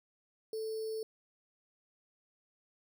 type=tone with sample-and-hold; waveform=sine; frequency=440 Hz; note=A4; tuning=in tune; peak=-35 dBFS; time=0.53-1.03 s; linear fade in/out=2 ms; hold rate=4900 Hz; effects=none